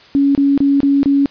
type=tone bursts; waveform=sine; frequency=279.4 Hz; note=C#4; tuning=14 cents sharp; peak=-9 dBFS; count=5; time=0.15-1.258 s; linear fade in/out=0 ms; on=200 ms; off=27 ms; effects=white hiss -43 dBFS RMS until 1.3 s + resampled to 11025 Hz